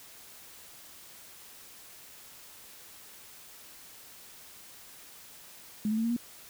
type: tone with pitch steps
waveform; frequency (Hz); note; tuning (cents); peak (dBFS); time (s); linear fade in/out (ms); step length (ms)
sine; 212.2 / 218.5 / 225.1 / 231.8 / 238.7; G#3 / A3 / A3 / A#3 / A#3; +38 / -12 / +40 / -10 / +41; -26; 5.85-6.165; 2; 63
effects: white hiss -51 dBFS RMS until 6.49 s